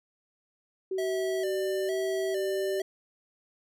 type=tone with pitch glide; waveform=sine; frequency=378.9 to 385.3 Hz; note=F#4 to G4; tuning=+41 to -30 cents; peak=-28 dBFS; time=0.91-2.82 s; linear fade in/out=5 ms; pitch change=+29 cents; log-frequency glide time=1.35-2.6 s
type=tone with vibrato; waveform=square; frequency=622.3 Hz; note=D#5; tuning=in tune; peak=-33 dBFS; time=0.98-2.82 s; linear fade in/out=5 ms; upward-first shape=square; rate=1.1 Hz; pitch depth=75 cents each way
effects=none